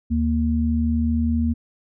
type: tone pair together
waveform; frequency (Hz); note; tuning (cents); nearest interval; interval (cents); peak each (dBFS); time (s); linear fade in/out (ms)
sine; 77.79 / 233.1; D#2 / A#3; 0 / 0; octave + perfect fifth; 1900; -21 / -20; 0.1-1.54; 20
effects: none